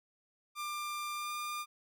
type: tone with pitch glide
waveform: sawtooth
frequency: 1192 to 1202.4 Hz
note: D6 to D6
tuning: +25 to +40 cents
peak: -33 dBFS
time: 0.55-1.66 s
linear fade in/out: 50 ms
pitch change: +15 cents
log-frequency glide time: 1.14-1.31 s
effects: none